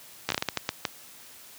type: slowing click train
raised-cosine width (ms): 0.2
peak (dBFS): -8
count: 10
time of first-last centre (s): 0.29-0.852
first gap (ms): 13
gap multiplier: 1.37
effects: white hiss -49 dBFS RMS until 1.58 s + high-pass 80 Hz 12 dB/octave